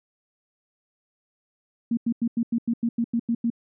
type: tone bursts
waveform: sine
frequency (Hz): 233.2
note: A#3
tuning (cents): +1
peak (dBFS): -20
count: 11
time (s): 1.91-3.502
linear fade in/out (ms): 5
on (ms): 62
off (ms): 91
effects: none